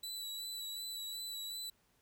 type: tone with vibrato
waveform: sawtooth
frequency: 3951 Hz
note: B7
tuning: in tune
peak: -38 dBFS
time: 0.03-1.7 s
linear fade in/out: 5 ms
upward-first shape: sine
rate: 2.7 Hz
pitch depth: 22 cents each way
effects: pink hiss -73 dBFS RMS until 2.01 s